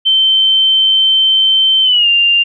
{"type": "tone with pitch glide", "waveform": "sine", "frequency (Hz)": [3099, 2793], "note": ["G7", "F7"], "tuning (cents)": [-21, -1], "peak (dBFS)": -7, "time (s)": [0.05, 2.44], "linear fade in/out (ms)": 20, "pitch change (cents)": -180, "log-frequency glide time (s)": [1.83, 2.08], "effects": []}